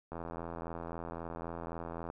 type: click train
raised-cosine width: 1 ms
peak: -27 dBFS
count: 167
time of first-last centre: 0.12-2.101 s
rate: 83.8 Hz
effects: none